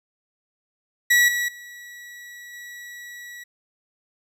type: tone with level steps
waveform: 40% pulse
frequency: 1934 Hz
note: B6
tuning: 37 cents flat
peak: -13 / -21 / -38 / -36 dBFS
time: 1.1-3.44 s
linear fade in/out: 10 ms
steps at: 1.28 / 1.48 / 2.53 s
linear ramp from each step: 5 ms
effects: none